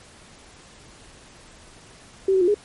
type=tone with pitch steps; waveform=sine; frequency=385.4 / 378 / 353.5 / 414 Hz; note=G4 / F#4 / F4 / G#4; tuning=-29 / +37 / +21 / -5 cents; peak=-15 dBFS; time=2.28-2.544 s; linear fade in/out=5 ms; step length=66 ms; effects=pink hiss -48 dBFS RMS until 2.64 s + MP3 48 kbps

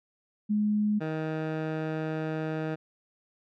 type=tone pair in turn; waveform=sine / 15% pulse; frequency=210 / 157.32 Hz; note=G#3 / D#3; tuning=+19 / +19 cents; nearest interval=perfect fourth; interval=500 cents; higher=first; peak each=-23 dBFS; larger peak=neither; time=0.49-1 / 1-2.76 s; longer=second; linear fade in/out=20 ms; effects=low-pass 2000 Hz 12 dB/octave

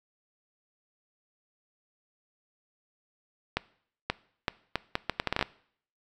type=accelerating click train; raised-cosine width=0.3 ms; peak=-10 dBFS; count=13; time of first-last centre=3.57-5.426 s; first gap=530 ms; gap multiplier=0.72; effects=noise-tail reverb RT60 0.6 s tail -21 dB re dry

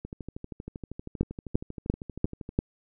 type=two click trains; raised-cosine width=3 ms; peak=-24 / -10 dBFS; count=32 / 5; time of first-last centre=0.05-2.491 / 1.21-2.589 s; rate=12.7 / 2.9 Hz; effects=none

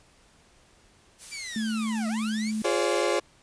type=noise; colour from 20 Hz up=blue; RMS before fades=-40 dBFS; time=1.18-3.03 s; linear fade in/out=50 ms
type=linear two-way sweep; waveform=20% pulse; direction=down then up; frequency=2378 to 619 to 2378 Hz; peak=-30 dBFS; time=1.31-2.52 s; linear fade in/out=20 ms; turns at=2.08 s
type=tone with pitch glide; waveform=sine; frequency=220 to 216.6 Hz; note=A3 to A3; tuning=0 to -27 cents; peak=-26 dBFS; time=1.56-2.62 s; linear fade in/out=2 ms; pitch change=-27 cents; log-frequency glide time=2.19-2.28 s
type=chord; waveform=35% pulse; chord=D half-diminished seventh; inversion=first; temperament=equal with one note detuned; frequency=349.2 / 415.3 / 523.3 / 572.9 Hz; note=F4 / Ab4 / C5 / D5; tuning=0 / 0 / 0 / -43 cents; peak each=-27 dBFS; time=2.64-3.2 s; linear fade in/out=10 ms
effects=pink hiss -59 dBFS RMS until 3.42 s + resampled to 22050 Hz

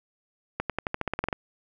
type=accelerating click train; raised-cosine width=0.5 ms; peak=-12 dBFS; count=12; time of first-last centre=0.6-1.328 s; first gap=97 ms; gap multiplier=0.92; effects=none

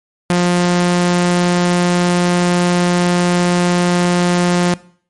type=tone; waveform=sawtooth; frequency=176.6 Hz; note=F3; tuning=20 cents sharp; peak=-7 dBFS; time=0.3-4.74 s; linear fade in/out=0 ms; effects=noise-tail reverb RT60 0.5 s tail -20 dB re dry + MP3 48 kbps

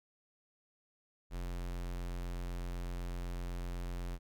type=tone; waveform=square; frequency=43.98 Hz; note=F1; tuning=13 cents sharp; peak=-38 dBFS; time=1.3-4.19 s; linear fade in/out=50 ms; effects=none

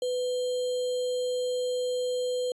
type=tone with sample-and-hold; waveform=sine; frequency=499.5 Hz; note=B4; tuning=20 cents sharp; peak=-26 dBFS; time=0.02-2.52 s; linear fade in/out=2 ms; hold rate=3675 Hz; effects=resampled to 24000 Hz

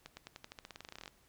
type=accelerating click train; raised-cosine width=0.2 ms; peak=-29 dBFS; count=20; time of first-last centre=0.06-1.079 s; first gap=110 ms; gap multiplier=0.91; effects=pink hiss -68 dBFS RMS until 1.28 s

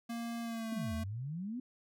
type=tone with pitch glide; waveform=square; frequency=233.1 to 222.2 Hz; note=A#3 to A3; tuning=0 to +17 cents; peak=-38 dBFS; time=0.09-1.04 s; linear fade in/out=10 ms; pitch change=-83 cents; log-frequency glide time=0.42-0.72 s
type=exponential two-way sweep; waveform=sine; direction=down then up; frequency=261.3 to 77.78 to 261.3 Hz; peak=-37 dBFS; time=0.72-1.6 s; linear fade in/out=5 ms; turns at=0.95 s
effects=none

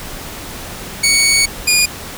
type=tone pair in turn; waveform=15% pulse; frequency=2234 / 2440 Hz; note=C#7 / D#7; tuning=+13 / -34 cents; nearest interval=major second; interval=153 cents; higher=second; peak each=-3 dBFS; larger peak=neither; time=1.03-1.46 / 1.67-1.86 s; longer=first; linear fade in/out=10 ms; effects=pink hiss -29 dBFS RMS until 2.17 s

